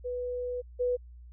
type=tone pair in turn; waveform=sine; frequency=493.9 / 493.9 Hz; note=B4 / B4; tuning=0 / 0 cents; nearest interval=unison; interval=0 cents; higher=neither; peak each=-31 / -25 dBFS; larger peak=second; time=0.04-0.62 / 0.79-0.97 s; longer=first; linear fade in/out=20 ms; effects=added 60 Hz sine -46 dBFS peak until 1.32 s